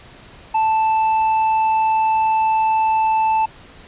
sine tone with tanh clipping, 880 Hz, A5, in tune, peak -15 dBFS, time 0.54-3.46 s, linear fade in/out 10 ms, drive 5 dB, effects pink hiss -43 dBFS RMS until 3.87 s + resampled to 8000 Hz

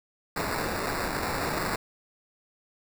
white noise with sample-and-hold, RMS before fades -30 dBFS, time 0.36-1.76 s, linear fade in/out 5 ms, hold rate 3150 Hz, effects none

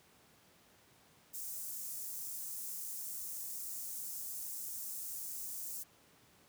white high-pass noise, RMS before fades -43 dBFS, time 1.33-5.84 s, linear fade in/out 20 ms, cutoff 6500 Hz, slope 24 dB/octave, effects pink hiss -65 dBFS RMS until 6.48 s + high-pass 100 Hz 12 dB/octave

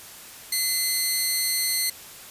10% pulse tone pair together, 2044 / 4336 Hz, C7 / C#8, -41 / -39 cents, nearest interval octave + minor second, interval 1302 cents, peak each -17 dBFS, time 0.52-1.9 s, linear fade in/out 5 ms, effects white hiss -43 dBFS RMS until 2.3 s + resampled to 32000 Hz

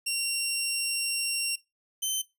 15% pulse tone pair in turn, 2753 / 3082 Hz, F7 / G7, -25 / -30 cents, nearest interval major second, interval 195 cents, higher second, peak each -20 dBFS, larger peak neither, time 0.06-1.56 / 2.02-2.22 s, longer first, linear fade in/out 10 ms, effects noise-tail reverb RT60 0.2 s tail -19 dB re dry

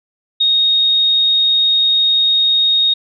sine tone, 3729 Hz, A#7, in tune, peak -10 dBFS, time 0.4-2.94 s, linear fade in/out 10 ms, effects none

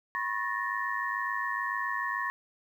sine tone cluster, 985 / 1087 / 1751 / 1858 Hz, B5 / C#6 / A6 / A#6, -5 / -34 / -9 / -6 cents, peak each -38 / -33 / -36 / -34 dBFS, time 0.15-2.3 s, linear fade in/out 0 ms, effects 10-bit

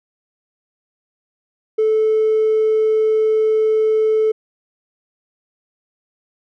sine tone with hard clipping, 436.2 Hz, A4, 15 cents flat, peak -13 dBFS, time 1.78-4.32 s, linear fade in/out 10 ms, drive 1 dB, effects none

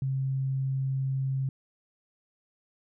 sine tone, 133.9 Hz, C3, 40 cents sharp, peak -26 dBFS, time 0.02-1.49 s, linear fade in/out 2 ms, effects none

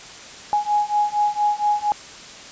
sine beating tone pair, 830.6 / 834.9 Hz, G#5 / G#5, 0 / +9 cents, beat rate 4.3 Hz, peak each -21 / -20 dBFS, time 0.53-1.92 s, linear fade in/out 0 ms, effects white hiss -39 dBFS RMS until 2.51 s + resampled to 16000 Hz

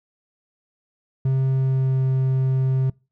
triangle tone with pitch glide, 132.8 to 131.65 Hz, C3 to C3, +26 to +11 cents, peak -15 dBFS, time 1.25-2.9 s, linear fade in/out 5 ms, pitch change -15 cents, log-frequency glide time 1.49-2.03 s, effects noise-tail reverb RT60 0.3 s tail -25 dB re dry

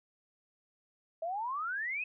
sine exponential sweep, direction up, 635 to 2600 Hz, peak -33 dBFS, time 1.22-2.04 s, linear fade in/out 5 ms, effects none

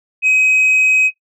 sine tone, 2531 Hz, D#7, 29 cents sharp, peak -6 dBFS, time 0.22-1.11 s, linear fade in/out 50 ms, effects noise-tail reverb RT60 0.1 s tail -17 dB re dry + tanh soft clip ceiling -8 dBFS

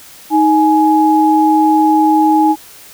sine tone pair together, 313.5 / 838.1 Hz, D#4 / G#5, +13 / +16 cents, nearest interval octave + perfect fourth, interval 1703 cents, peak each -10 dBFS, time 0.3-2.56 s, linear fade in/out 50 ms, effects white hiss -38 dBFS RMS until 2.93 s

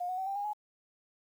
sine tone with pitch steps, 713 / 736.9 / 761.5 / 787 / 813.4 / 840.6 Hz, F5 / F#5 / F#5 / G5 / G#5 / G#5, +36 / -7 / +50 / +7 / -36 / +21 cents, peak -32 dBFS, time 0-0.534 s, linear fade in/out 10 ms, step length 89 ms, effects 10-bit

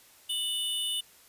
square tone pair together, 2960 / 3579 Hz, F#7 / A7, 0 / +29 cents, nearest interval minor third, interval 329 cents, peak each -31 / -35 dBFS, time 0.29-1.01 s, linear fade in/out 10 ms, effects white hiss -57 dBFS RMS until 1.28 s + resampled to 32000 Hz

